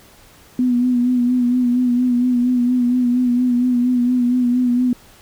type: tone with vibrato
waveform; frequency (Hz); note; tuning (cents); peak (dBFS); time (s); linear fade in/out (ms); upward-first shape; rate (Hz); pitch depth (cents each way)
sine; 246.9; B3; 0; -13; 0.59-4.93; 2; sine; 4.3; 39
effects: pink hiss -47 dBFS RMS until 5.21 s